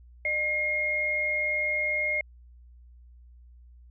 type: tone pair together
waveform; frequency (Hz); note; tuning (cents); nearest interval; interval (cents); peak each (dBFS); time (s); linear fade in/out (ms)
sine; 607.4 / 2141; D#5 / C7; -42 / +39; octave + minor seventh; 2181; -34 / -25; 0.25-2.21; 2
effects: added 60 Hz sine -49 dBFS peak until 3.9 s